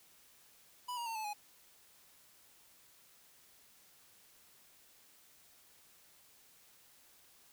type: tone with pitch steps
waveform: square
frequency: 987.8 / 946.5 / 906.9 / 868.9 / 832.6 Hz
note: B5 / A#5 / A#5 / A5 / G#5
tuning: 0 / +26 / -48 / -22 / +4 cents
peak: -39 dBFS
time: 0.88-1.335 s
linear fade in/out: 10 ms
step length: 91 ms
effects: white hiss -64 dBFS RMS until 7.52 s